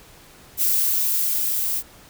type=noise with level ramp; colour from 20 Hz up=violet; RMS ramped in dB=-19 to -24 dBFS; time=0.57-1.83 s; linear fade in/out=50 ms; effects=pink hiss -48 dBFS RMS until 2.09 s